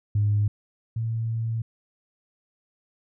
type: tone pair in turn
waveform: sine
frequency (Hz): 103.83 / 113.64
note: G#2 / A#2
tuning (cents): 0 / -44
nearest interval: major second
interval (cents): 156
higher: second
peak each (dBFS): -18 / -24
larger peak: first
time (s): 0.15-0.48 / 0.96-1.62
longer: second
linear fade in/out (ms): 5
effects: tanh soft clip ceiling -14 dBFS